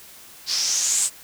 blue noise with low-pass filter sweep, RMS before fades -22 dBFS, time 0.46-1.1 s, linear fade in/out 50 ms, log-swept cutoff 4800 to 8200 Hz, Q 5.4, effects white hiss -45 dBFS RMS until 1.23 s

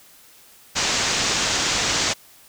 white low-pass noise, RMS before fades -22 dBFS, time 0.75-2.14 s, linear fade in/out 20 ms, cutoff 7200 Hz, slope 48 dB/octave, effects white hiss -50 dBFS RMS until 2.48 s

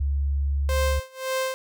sine tone, 70.1 Hz, C#2, 20 cents sharp, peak -21 dBFS, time 0-1 s, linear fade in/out 10 ms
sawtooth tone with tremolo, 523.3 Hz, C5, in tune, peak -19 dBFS, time 0.69-1.54 s, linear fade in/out 0 ms, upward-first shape sine, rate 1.8 Hz, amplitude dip 95%
effects none

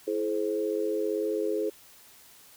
sine chord, E augmented, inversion none, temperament equal with one note detuned, 329.6 / 425 / 523.3 Hz, E4 / G#4 / B#4, 0 / +40 / 0 cents, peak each -32 / -28 / -33 dBFS, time 0.07-1.7 s, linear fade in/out 10 ms, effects white hiss -54 dBFS RMS until 2.56 s

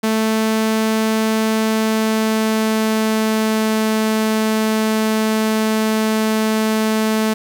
sawtooth tone with pitch glide, 220 to 218.4 Hz, A3 to A3, 0 to -13 cents, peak -11 dBFS, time 0.03-7.34 s, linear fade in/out 10 ms, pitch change -13 cents, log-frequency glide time 1.52-3.93 s, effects 7-bit

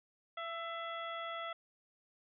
harmonic tone with a mistuned harmonic, 670 Hz, E5, 28 cents sharp, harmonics 1 / 2 / 3 / 4 / 5, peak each -44 / -42 / -47 / -56 / -49 dBFS, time 0.37-1.53 s, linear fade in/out 5 ms, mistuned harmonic 2, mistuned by -20 cents, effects none

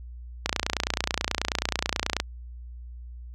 click train, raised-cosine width 0.2 ms, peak -6 dBFS, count 52, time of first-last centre 0.46-2.201 s, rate 29.3 Hz, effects added 60 Hz sine -38 dBFS peak until 3.34 s

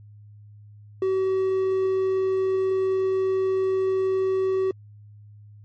triangle tone, 379.9 Hz, F#4, 46 cents sharp, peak -18 dBFS, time 1.02-4.71 s, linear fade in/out 2 ms, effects added 104 Hz sine -44 dBFS peak until 5.64 s + MP3 32 kbps

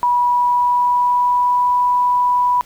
sine tone with pitch glide, 974 to 984.7 Hz, B5 to B5, -24 to -5 cents, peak -12 dBFS, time 0.03-2.61 s, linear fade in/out 0 ms, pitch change +19 cents, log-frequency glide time 0.26-1.7 s, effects pink hiss -46 dBFS RMS until 2.65 s

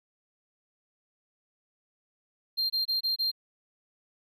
triangle tone bursts, 4186 Hz, C8, in tune, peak -24 dBFS, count 5, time 2.57-3.316 s, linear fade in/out 20 ms, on 130 ms, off 24 ms, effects none

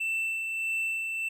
triangle tone with tremolo, 2669 Hz, E7, 21 cents sharp, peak -25 dBFS, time 0-1.29 s, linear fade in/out 10 ms, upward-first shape sine, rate 1.6 Hz, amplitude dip 35%, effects none

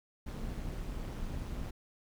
brown noise with amplitude modulation, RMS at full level -36 dBFS, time 0.26-1.71 s, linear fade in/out 10 ms, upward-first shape sine, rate 195 Hz, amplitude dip 60%, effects none

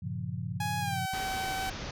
sine chord, G half-diminished seventh, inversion none, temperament equal, 98 / 116.54 / 138.59 / 174.61 Hz, G2 / Bb2 / Db3 / F3, 0 / 0 / 0 / 0 cents, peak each -38 dBFS, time 0.02-1.06 s, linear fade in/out 10 ms
sawtooth tone with pitch glide, 833 to 763.9 Hz, G#5 to G5, +5 to -45 cents, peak -28 dBFS, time 0.6-1.7 s, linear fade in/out 5 ms, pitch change -150 cents, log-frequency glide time 0.8-1 s
pink low-pass noise, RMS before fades -39 dBFS, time 1.13-1.91 s, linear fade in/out 5 ms, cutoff 6400 Hz, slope 96 dB/octave
effects none

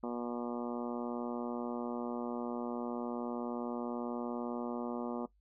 harmonic tone, 120.3 Hz, B2, 45 cents flat, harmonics 2 / 3 / 4 / 5 / 6 / 7 / 8 / 9 / 10, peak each -38 / -42 / -44 / -46 / -48 / -49 / -50 / -51 / -52 dBFS, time 0.03-5.26 s, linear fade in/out 5 ms, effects noise-tail reverb RT60 0.1 s tail -17 dB re dry + added 50 Hz sine -67 dBFS peak until 5.4 s

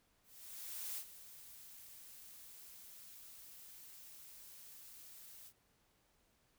blue noise with ADSR envelope, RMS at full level -43 dBFS, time 0.23-5.53 s, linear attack 740 ms, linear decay 74 ms, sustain -13 dB, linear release 59 ms, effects pink hiss -75 dBFS RMS until 6.58 s

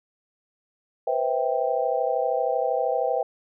sine chord, C major seventh, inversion third, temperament just, 490.5 / 523.3 / 654.1 / 784.9 Hz, B4 / C5 / E5 / G5, -12 / 0 / -14 / +2 cents, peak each -27 dBFS, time 1.07-3.23 s, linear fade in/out 5 ms, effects none

